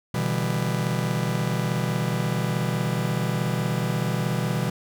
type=chord; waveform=45% pulse; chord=E minor seventh; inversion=second; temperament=just; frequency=123.61 / 148.33 / 164.81 / 197.78 Hz; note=B2 / D3 / E3 / G3; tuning=+2 / +18 / 0 / +16 cents; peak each=-27 / -31 / -28 / -30 dBFS; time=0.14-4.7 s; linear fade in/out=5 ms; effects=none